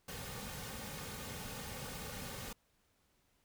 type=noise with comb filter; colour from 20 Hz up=pink; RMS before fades=-45 dBFS; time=0.08-2.53 s; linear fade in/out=5 ms; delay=3 ms; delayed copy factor=-0.6; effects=pink hiss -75 dBFS RMS until 3.44 s